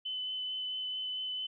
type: tone with vibrato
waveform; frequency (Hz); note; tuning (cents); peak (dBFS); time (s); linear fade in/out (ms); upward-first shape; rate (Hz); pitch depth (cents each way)
sine; 3024; F#7; +37; -34; 0.05-1.47; 10; sine; 4.5; 9
effects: none